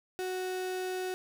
35% pulse tone, 370 Hz, F#4, in tune, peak -31 dBFS, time 0.19-1.14 s, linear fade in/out 0 ms, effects none

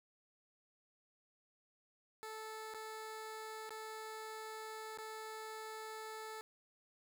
15% pulse tone with dropouts, 437.5 Hz, A4, 10 cents flat, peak -39 dBFS, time 2.23-6.41 s, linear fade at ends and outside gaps 0 ms, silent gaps 2.738-2.745 / 3.693-3.706 / 4.975-4.985 s, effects none

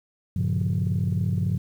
sine chord, G half-diminished seventh, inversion none, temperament just, 98 / 117.6 / 141.12 / 176.4 Hz, G2 / Bb2 / Db3 / F3, 0 / +16 / +31 / +18 cents, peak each -24 / -28 / -27 / -26 dBFS, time 0.36-1.58 s, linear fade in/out 5 ms, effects tanh soft clip ceiling -16 dBFS + 9-bit

